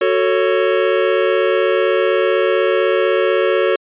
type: chord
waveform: square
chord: F# minor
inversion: none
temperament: equal with one note detuned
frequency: 370 / 445.9 / 554.4 Hz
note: F#4 / A4 / C#5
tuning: 0 / +23 / 0 cents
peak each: -18 dBFS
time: 0.01-3.76 s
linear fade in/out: 5 ms
effects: resampled to 8000 Hz